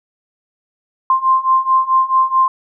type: beating tone pair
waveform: sine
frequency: 1046.5 / 1051.1 Hz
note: C6 / C6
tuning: 0 / +8 cents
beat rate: 4.6 Hz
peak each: -15 / -13 dBFS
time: 1.1-2.48 s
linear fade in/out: 2 ms
effects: none